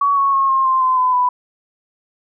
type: tone with pitch steps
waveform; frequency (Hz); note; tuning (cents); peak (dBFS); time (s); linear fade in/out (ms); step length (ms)
sine; 1126 / 1106 / 1086.4 / 1067.1 / 1048.2 / 1029.6 / 1011.3 / 993.3; C#6 / C#6 / C#6 / C6 / C6 / C6 / B5 / B5; +27 / -4 / -35 / +34 / +3 / -28 / +41 / +10; -12; 0.01-1.29; 5; 160
effects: none